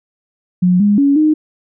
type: tone with pitch steps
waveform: sine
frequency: 180.3 / 205.2 / 280.9 / 307.8 Hz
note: F#3 / G#3 / C#4 / D#4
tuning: -45 / -21 / +23 / -19 cents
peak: -8 dBFS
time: 0.62-1.34 s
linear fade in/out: 10 ms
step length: 180 ms
effects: none